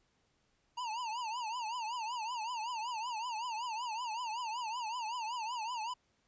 square tone with vibrato, 928 Hz, A#5, 8 cents flat, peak -37 dBFS, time 0.77-5.94 s, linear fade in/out 10 ms, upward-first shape triangle, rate 5.3 Hz, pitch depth 170 cents each way, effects pink hiss -75 dBFS RMS until 6.27 s + resampled to 16000 Hz

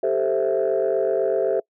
sine chord, A minor seventh, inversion third, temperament equal, 392 / 440 / 523.3 / 659.3 Hz, G4 / A4 / C5 / E5, 0 / 0 / 0 / 0 cents, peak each -23 dBFS, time 0.03-1.6 s, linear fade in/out 5 ms, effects noise-tail reverb RT60 0.1 s tail -25 dB re dry + tanh soft clip ceiling -12 dBFS

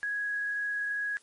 sine tone with frequency modulation, 1663 Hz, G#6, 2 cents sharp, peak -29 dBFS, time 0.03-1.17 s, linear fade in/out 0 ms, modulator 22.3 Hz, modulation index 0.38, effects white hiss -61 dBFS RMS until 1.22 s + MP3 48 kbps

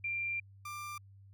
sine / 30% pulse tone pair in turn, 2375 / 1187.5 Hz, D7 / D6, +19 / +19 cents, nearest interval octave, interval 1200 cents, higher first, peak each -33 / -38 dBFS, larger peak first, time 0.04-0.4 / 0.65-0.98 s, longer first, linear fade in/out 5 ms, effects added 98 Hz sine -54 dBFS peak until 1.33 s

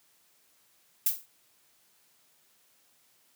violet noise with exponential decay, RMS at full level -21 dBFS, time 1.06-1.26 s, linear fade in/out 5 ms, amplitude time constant 42 ms, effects white hiss -66 dBFS RMS until 3.35 s + high-pass 100 Hz 12 dB/octave

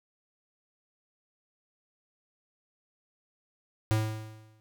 square tone with exponential decay, 109 Hz, A2, 16 cents flat, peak -22 dBFS, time 3.91-4.6 s, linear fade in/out 0 ms, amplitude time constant 150 ms, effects none

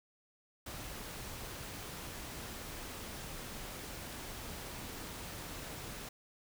pink noise, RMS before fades -45 dBFS, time 0.66-6.09 s, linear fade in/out 5 ms, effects none

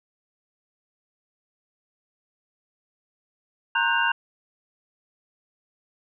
sine tone cluster, 930 / 1067 / 1480 / 1582 / 2788 Hz, A#5 / C6 / F#6 / G6 / F7, -4 / +34 / 0 / +15 / -4 cents, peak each -25 / -31 / -25 / -25 / -27 dBFS, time 3.75-4.12 s, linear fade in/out 5 ms, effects none

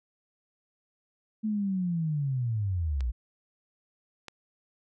sine linear sweep, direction down, 220 to 55 Hz, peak -26 dBFS, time 1.43-3.12 s, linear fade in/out 20 ms
clicks, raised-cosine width 0.2 ms, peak -26 / -23 dBFS, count 2, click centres 3.007 / 4.283 s
effects none

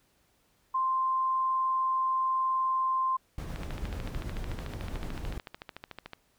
sine tone, 1046.5 Hz, C6, in tune, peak -25 dBFS, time 0.74-3.17 s, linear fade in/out 10 ms
brown noise with tremolo, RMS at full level -35 dBFS, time 3.38-5.38 s, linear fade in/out 2 ms, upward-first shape sine, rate 9.1 Hz, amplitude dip 30%
click train, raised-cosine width 0.3 ms, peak -24 dBFS, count 36, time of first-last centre 3.56-6.134 s, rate 13.6 Hz
effects pink hiss -69 dBFS RMS until 6.38 s

